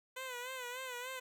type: tone with vibrato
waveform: 10% pulse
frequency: 504 Hz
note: B4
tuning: 35 cents sharp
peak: -33 dBFS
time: 0.16-1.2 s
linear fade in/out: 10 ms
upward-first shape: sine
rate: 3.4 Hz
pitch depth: 72 cents each way
effects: none